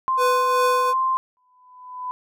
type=tone; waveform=sine; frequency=1046.5 Hz; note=C6; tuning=in tune; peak=-18 dBFS; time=0.08-1.17 s; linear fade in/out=0 ms
type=tone with tremolo; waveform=square; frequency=497.4 Hz; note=B4; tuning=12 cents sharp; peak=-19 dBFS; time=0.17-0.94 s; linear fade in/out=50 ms; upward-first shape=triangle; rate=2.6 Hz; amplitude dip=55%
type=tone with exponential growth; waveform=sine; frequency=1002 Hz; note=B5; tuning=25 cents sharp; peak=-24 dBFS; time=1.37-2.11 s; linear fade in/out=0 ms; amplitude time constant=160 ms
effects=none